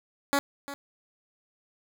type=tone with echo; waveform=10% pulse; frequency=281 Hz; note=C#4; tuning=24 cents sharp; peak=-14 dBFS; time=0.33-0.39 s; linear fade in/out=0 ms; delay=350 ms; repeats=1; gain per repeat=-14 dB; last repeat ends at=0.74 s; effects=none